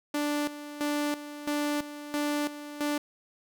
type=tone with tremolo; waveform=sawtooth; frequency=293.7 Hz; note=D4; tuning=in tune; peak=-23 dBFS; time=0.14-2.98 s; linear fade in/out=5 ms; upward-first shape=square; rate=1.5 Hz; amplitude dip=75%; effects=none